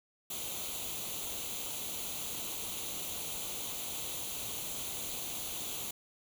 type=noise with comb filter; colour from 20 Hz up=white; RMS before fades=-39 dBFS; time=0.3-5.91 s; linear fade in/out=5 ms; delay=0.29 ms; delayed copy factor=+0.7; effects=none